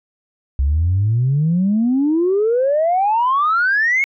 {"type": "exponential sweep", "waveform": "sine", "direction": "up", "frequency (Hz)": [65.41, 2217], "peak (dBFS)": -12, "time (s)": [0.59, 4.04], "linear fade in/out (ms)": 0, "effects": ["tanh soft clip ceiling -9 dBFS"]}